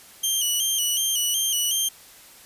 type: tone with vibrato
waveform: 15% pulse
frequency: 3056 Hz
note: G7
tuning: 45 cents flat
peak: -14 dBFS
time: 0.23-1.89 s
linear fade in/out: 10 ms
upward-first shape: square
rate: 2.7 Hz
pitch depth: 63 cents each way
effects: white hiss -48 dBFS RMS until 2.45 s + resampled to 32000 Hz